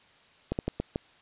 slowing click train, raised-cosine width 2 ms, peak -15 dBFS, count 5, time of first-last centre 0.52-0.959 s, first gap 69 ms, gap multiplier 1.32, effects white hiss -59 dBFS RMS until 1.21 s + resampled to 8000 Hz

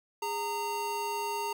square tone pair together, 410 / 920.4 Hz, G#4 / A#5, -22 / -22 cents, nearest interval octave + major second, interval 1400 cents, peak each -38 / -33 dBFS, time 0.22-1.53 s, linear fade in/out 5 ms, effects none

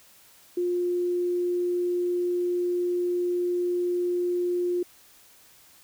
sine tone, 354.1 Hz, F4, 24 cents sharp, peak -23 dBFS, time 0.57-4.83 s, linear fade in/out 5 ms, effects white hiss -55 dBFS RMS until 5.83 s

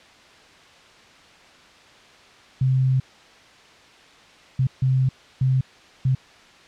sine tone bursts at uneven times, 130.81 Hz, C3, in tune, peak -16 dBFS, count 5, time 2.61-3 / 4.59-4.67 / 4.82-5.09 / 5.41-5.61 / 6.05-6.15 s, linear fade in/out 5 ms, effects white hiss -49 dBFS RMS until 6.67 s + low-pass 4000 Hz 12 dB/octave

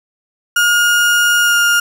35% pulse tone with pitch glide, 1427 to 1414.7 Hz, F6 to F6, +37 to +22 cents, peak -8 dBFS, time 0.56-1.8 s, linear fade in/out 5 ms, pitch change -15 cents, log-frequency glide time 1.42-1.56 s, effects none

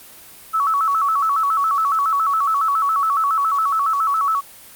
sine tone with vibrato, 1213 Hz, D#6, 44 cents flat, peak -15 dBFS, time 0.53-4.41 s, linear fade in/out 20 ms, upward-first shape square, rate 7.2 Hz, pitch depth 130 cents each way, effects white hiss -42 dBFS RMS until 4.75 s + Opus 32 kbps

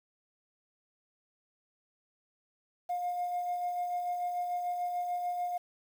sine tone with tremolo, 711 Hz, F5, 31 cents sharp, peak -28 dBFS, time 2.89-5.58 s, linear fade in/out 10 ms, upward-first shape sine, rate 6.8 Hz, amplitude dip 40%, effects tanh soft clip ceiling -27 dBFS + 9-bit

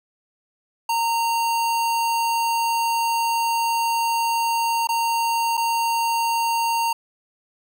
square tone with dropouts, 923 Hz, A#5, 17 cents flat, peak -20 dBFS, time 0.89-6.93 s, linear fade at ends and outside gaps 5 ms, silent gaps 4.872-4.889 / 5.571-5.575 s, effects none

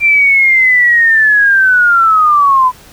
sine linear sweep, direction down, 2371 to 996 Hz, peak -5 dBFS, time 0-2.72 s, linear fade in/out 50 ms, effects pink hiss -39 dBFS RMS until 2.92 s

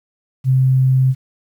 sine tone, 130.81 Hz, C3, in tune, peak -10 dBFS, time 0.44-1.15 s, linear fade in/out 50 ms, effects 8-bit

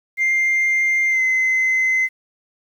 sine tone with pitch glide, 2102 to 2053 Hz, C7 to C7, +7 to -33 cents, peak -13 dBFS, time 0.17-2.09 s, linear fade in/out 50 ms, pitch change -40 cents, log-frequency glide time 1.09-1.22 s, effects tanh soft clip ceiling -13 dBFS + 8-bit

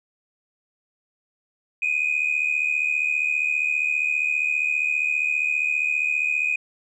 sine tone pair together, 2445 / 2520 Hz, D#7 / D#7, -31 / +21 cents, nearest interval minor second, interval 52 cents, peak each -22 dBFS, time 1.82-6.56 s, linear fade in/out 5 ms, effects tanh soft clip ceiling -15 dBFS

